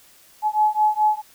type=beating tone pair; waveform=sine; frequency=850 / 854.7 Hz; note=G#5 / G#5; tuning=+40 / +49 cents; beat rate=4.7 Hz; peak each=-19 dBFS; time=0.42-1.22 s; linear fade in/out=50 ms; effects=white hiss -52 dBFS RMS until 1.34 s